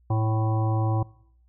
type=harmonic tone; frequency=110 Hz; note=A2; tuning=in tune; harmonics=1 / 3 / 5 / 7 / 9 / 10; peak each=-21 / -32 / -36 / -33 / -36 / -42 dBFS; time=0.1-1.03 s; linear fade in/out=5 ms; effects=noise-tail reverb RT60 0.7 s tail -23 dB re dry + added 60 Hz sine -57 dBFS peak until 1.48 s